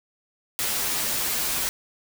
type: noise with comb filter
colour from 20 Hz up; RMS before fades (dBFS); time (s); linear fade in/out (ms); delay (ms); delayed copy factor
white; -26; 0.59-1.69; 0; 11; -0.65
effects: none